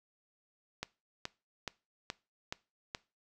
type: click train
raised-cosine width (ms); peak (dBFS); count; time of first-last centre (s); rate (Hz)
0.2; -19; 6; 0.83-2.949; 2.36
effects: noise-tail reverb RT60 0.3 s tail -21 dB re dry